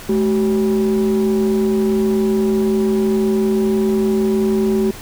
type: tone pair together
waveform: sine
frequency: 214.3 / 381.2 Hz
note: A3 / G4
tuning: -45 / -48 cents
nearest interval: minor seventh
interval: 997 cents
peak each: -14 dBFS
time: 0.09-4.91 s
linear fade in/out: 5 ms
effects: tanh soft clip ceiling -10 dBFS + pink hiss -35 dBFS RMS until 5.01 s